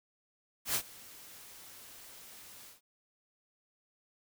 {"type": "noise with ADSR envelope", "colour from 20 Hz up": "white", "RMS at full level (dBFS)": -30, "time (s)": [0.65, 2.81], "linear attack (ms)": 100, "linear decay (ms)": 70, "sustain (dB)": -22, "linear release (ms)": 140, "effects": []}